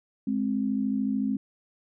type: tone pair together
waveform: sine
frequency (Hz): 209.5 / 263.1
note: G#3 / C4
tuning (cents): +15 / +10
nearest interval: major third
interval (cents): 395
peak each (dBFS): -27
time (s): 0.27-1.37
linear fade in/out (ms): 5
effects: none